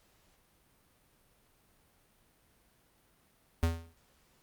square tone with exponential decay, 83 Hz, E2, 12 cents sharp, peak -23 dBFS, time 3.63-3.94 s, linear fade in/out 0 ms, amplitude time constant 66 ms, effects pink hiss -68 dBFS RMS until 4.42 s + Opus 48 kbps

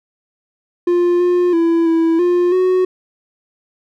triangle tone with pitch steps, 351 / 355.3 / 333.7 / 328.6 / 353.5 / 369.1 Hz, F4 / F4 / E4 / E4 / F4 / F#4, +9 / +30 / +21 / -5 / +21 / -4 cents, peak -9 dBFS, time 0.87-2.85 s, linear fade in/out 5 ms, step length 330 ms, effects none

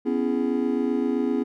triangle chord, C# minor seventh, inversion third, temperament just, 249.5 / 277.2 / 332.6 / 415.8 Hz, B3 / C#4 / E4 / G#4, +18 / 0 / +16 / +2 cents, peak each -23 / -25 / -27 / -26 dBFS, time 0.05-1.44 s, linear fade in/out 20 ms, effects none

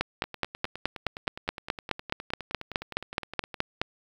two click trains, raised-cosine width 0.3 ms, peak -21 / -9 dBFS, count 33 / 19, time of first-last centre 0.24-3.542 / 0.01-3.815 s, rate 9.69 / 4.73 Hz, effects 8-bit

